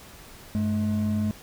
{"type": "tone pair together", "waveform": "triangle", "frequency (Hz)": [97.94, 213], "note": ["G2", "G#3"], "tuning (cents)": [-1, 44], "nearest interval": "octave + minor second", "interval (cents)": 1345, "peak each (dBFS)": [-26, -22], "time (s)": [0.55, 1.31], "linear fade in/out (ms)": 0, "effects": ["pink hiss -47 dBFS RMS until 1.42 s"]}